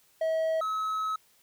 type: tone pair in turn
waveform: triangle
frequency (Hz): 643 / 1286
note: E5 / E6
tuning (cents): -43 / -43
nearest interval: octave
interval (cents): 1200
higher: second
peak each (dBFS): -23 / -26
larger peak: first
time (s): 0.21-0.61 / 0.61-1.16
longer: second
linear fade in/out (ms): 5
effects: white hiss -64 dBFS RMS until 1.42 s